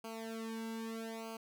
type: tone with flanger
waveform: sawtooth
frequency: 224.9 Hz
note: A3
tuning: 38 cents sharp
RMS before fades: -43 dBFS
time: 0.04-1.37 s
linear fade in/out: 5 ms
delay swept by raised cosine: 0.54 to 1.64 ms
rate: 0.79 Hz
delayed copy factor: -0.95
effects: none